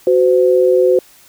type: tone pair together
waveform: sine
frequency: 370.7 / 511.8 Hz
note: F#4 / C5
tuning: +3 / -38 cents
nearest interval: tritone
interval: 559 cents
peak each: -11 dBFS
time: 0.07-0.99 s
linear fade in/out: 2 ms
effects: white hiss -46 dBFS RMS until 1.28 s